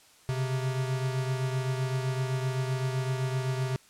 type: beating tone pair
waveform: square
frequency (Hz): 129.3 / 137.1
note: C3 / C#3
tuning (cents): -20 / -19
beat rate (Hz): 7.8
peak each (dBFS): -29 / -36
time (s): 0.29-3.76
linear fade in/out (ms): 0
effects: white hiss -58 dBFS RMS until 3.89 s + low-pass 10000 Hz 12 dB/octave